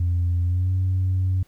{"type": "tone with pitch glide", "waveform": "sine", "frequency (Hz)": [87.31, 93.04], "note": ["F2", "F#2"], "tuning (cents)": [0, 10], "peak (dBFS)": -17, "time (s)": [0, 1.43], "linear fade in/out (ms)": 5, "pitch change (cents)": 110, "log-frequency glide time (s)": [0.43, 0.72], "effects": ["tanh soft clip ceiling -16 dBFS", "pink hiss -61 dBFS RMS until 1.47 s"]}